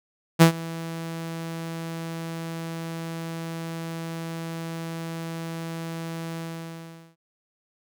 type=tone with ADSR envelope; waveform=sawtooth; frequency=164.81 Hz; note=E3; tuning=in tune; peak=-5 dBFS; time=0.39-7.16 s; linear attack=27 ms; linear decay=100 ms; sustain=-22 dB; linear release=790 ms; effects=none